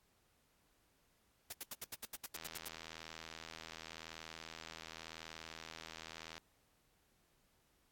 white noise bursts, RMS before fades -44 dBFS, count 12, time 1.5-2.683 s, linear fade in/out 5 ms, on 28 ms, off 77 ms
click train, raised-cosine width 0.2 ms, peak -30 dBFS, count 327, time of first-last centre 2.35-6.38 s, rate 80.9 Hz
effects pink hiss -75 dBFS RMS until 7.91 s + AAC 64 kbps

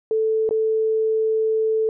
sine tone with dropouts, 440 Hz, A4, in tune, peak -17 dBFS, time 0.11-1.89 s, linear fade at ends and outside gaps 1 ms, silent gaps 0.491-0.509 s, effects none

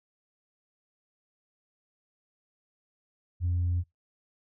sine tone, 87.8 Hz, F2, 10 cents sharp, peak -23 dBFS, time 3.4-3.84 s, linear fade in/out 50 ms, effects noise-tail reverb RT60 0.2 s tail -25 dB re dry + tanh soft clip ceiling -22 dBFS

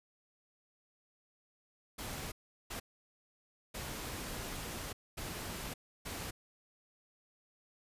pink noise bursts at uneven times, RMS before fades -42 dBFS, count 5, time 1.98-2.32 / 2.7-2.8 / 3.74-4.93 / 5.17-5.74 / 6.05-6.31 s, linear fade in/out 10 ms, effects resampled to 32000 Hz

